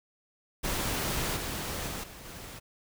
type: noise with level steps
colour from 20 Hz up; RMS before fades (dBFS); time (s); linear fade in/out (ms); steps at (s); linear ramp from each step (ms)
pink; -31 / -35 / -37 / -47 / -44; 0.63-2.6; 20; 1.36 / 1.87 / 2.03 / 2.25; 10
effects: none